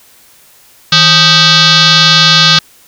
sine tone with frequency modulation, 159.6 Hz, D#3, 44 cents sharp, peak -3 dBFS, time 0.92-2.59 s, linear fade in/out 5 ms, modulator 700 Hz, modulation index 6.8, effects white hiss -43 dBFS RMS until 2.87 s

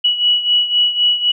sine beating tone pair, 2932 / 2935.9 Hz, F#7 / F#7, -16 / -14 cents, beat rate 3.9 Hz, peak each -13 / -18 dBFS, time 0.04-1.32 s, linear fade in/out 10 ms, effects none

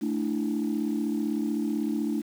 sine chord, A suspended fourth, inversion none, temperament equal, 220 / 293.7 / 329.6 Hz, A3 / D4 / E4, 0 / 0 / 0 cents, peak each -28 / -28 / -31 dBFS, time 0.01-2.22 s, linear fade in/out 20 ms, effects tanh soft clip ceiling -19 dBFS + 8-bit

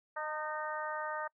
harmonic tone with a mistuned harmonic, 307.2 Hz, D#4, 22 cents flat, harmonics 2 / 3 / 4 / 5 / 6, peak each -41 / -40 / -41 / -43 / -45 dBFS, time 0.16-1.28 s, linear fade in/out 10 ms, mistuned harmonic 3, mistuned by -20 cents, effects noise-tail reverb RT60 0.1 s tail -26 dB re dry

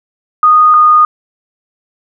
sine tone pair in turn, 1236 / 1229.3 Hz, D#6 / D#6, -12 / -21 cents, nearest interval unison, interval 9 cents, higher first, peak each -3 dBFS, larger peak neither, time 0.43-0.74 / 0.74-1.05 s, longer neither, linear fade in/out 2 ms, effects none

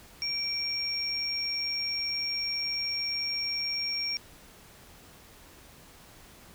sine tone pair together, 2327 / 5551 Hz, D7 / F8, -17 / -11 cents, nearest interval octave + minor third, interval 1506 cents, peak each -35 / -29 dBFS, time 0.22-4.17 s, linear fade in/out 0 ms, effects tanh soft clip ceiling -21 dBFS + pink hiss -53 dBFS RMS until 6.54 s

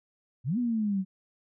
sine exponential two-way sweep, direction up then down, 110 to 250 to 185.1 Hz, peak -25 dBFS, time 0.44-1.05 s, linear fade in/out 50 ms, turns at 0.58 s, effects none

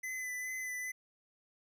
square tone with vibrato, 2014 Hz, B6, 33 cents sharp, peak -38 dBFS, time 0.03-0.92 s, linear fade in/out 10 ms, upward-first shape sine, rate 2.4 Hz, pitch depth 20 cents each way, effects none

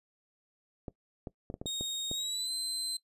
clicks, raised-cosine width 2 ms, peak -25 dBFS, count 8, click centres 0.882 / 1.272 / 1.501 / 1.541 / 1.615 / 1.658 / 1.81 / 2.114 s
30% pulse tone with pitch glide, 3729 to 4090 Hz, A#7 to C8, 0 to -40 cents, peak -30 dBFS, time 1.66-2.97 s, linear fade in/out 5 ms, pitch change +160 cents, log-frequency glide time 2.11-2.53 s
effects noise-tail reverb RT60 0.1 s tail -20 dB re dry + resampled to 32000 Hz

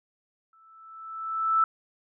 sine tone with exponential growth, 1318.5 Hz, E6, in tune, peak -17 dBFS, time 0.53-1.64 s, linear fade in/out 2 ms, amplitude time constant 240 ms, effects none

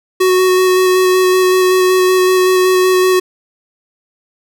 square tone with vibrato, 370 Hz, F#4, in tune, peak -9 dBFS, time 0.2-3.2 s, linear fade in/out 10 ms, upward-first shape square, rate 5.3 Hz, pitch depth 10 cents each way, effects none

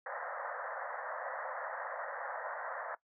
pink band-pass noise, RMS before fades -41 dBFS, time 0.06-2.95 s, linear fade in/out 2 ms, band 510 to 1900 Hz, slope 96 dB/octave, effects noise-tail reverb RT60 0.1 s tail -18 dB re dry

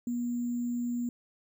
sine tone with sample-and-hold, 240.8 Hz, B3, 44 cents flat, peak -29 dBFS, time 0.07-1.09 s, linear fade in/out 2 ms, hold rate 7350 Hz, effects none

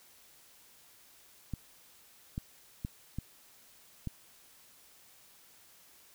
clicks, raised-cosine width 5 ms, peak -23 dBFS, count 5, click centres 1.537 / 2.379 / 2.849 / 3.186 / 4.073 s, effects white hiss -60 dBFS RMS until 6.14 s

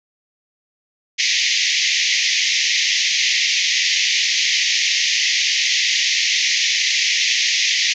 pink band-pass noise, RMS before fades -18 dBFS, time 1.18-7.94 s, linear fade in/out 20 ms, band 1900 to 6600 Hz, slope 96 dB/octave, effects none

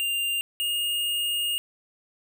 square tone pair in turn, 2794 / 2844 Hz, F7 / F7, 0 / +31 cents, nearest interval unison, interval 31 cents, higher second, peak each -25 dBFS, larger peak neither, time 0-0.41 / 0.6-1.58 s, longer second, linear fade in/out 0 ms, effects none

